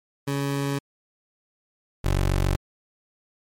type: tone pair in turn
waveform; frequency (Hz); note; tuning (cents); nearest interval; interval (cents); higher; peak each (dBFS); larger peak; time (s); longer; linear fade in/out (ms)
20% pulse; 140 / 47.07; C#3 / F#1; +18 / +30; octave + perfect fifth; 1888; first; -19 / -15; second; 0.27-0.79 / 2.04-2.56; neither; 10
effects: MP3 64 kbps